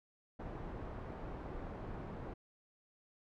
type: low-pass noise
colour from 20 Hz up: pink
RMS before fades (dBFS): -45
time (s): 0.39-2.34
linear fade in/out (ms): 10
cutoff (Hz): 1000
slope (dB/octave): 12
effects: none